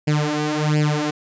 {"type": "tone with flanger", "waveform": "sawtooth", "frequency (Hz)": 150.8, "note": "D3", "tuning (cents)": 46, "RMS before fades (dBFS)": -20, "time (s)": [0.07, 1.11], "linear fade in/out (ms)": 10, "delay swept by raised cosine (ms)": [0.4, 4.1], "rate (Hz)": 1.4, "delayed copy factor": 0.85, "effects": ["resampled to 16000 Hz"]}